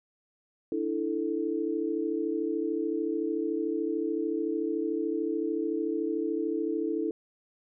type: chord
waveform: sine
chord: D suspended second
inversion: none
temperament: equal with one note detuned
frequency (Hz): 296 / 329.6 / 440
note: D4 / E4 / A4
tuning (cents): +14 / 0 / 0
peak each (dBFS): -33 / -30 / -32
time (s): 0.72-7.11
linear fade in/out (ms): 2
effects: none